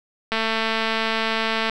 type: click train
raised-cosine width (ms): 0.3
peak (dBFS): -7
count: 308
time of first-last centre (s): 0.32-1.697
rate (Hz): 223
effects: none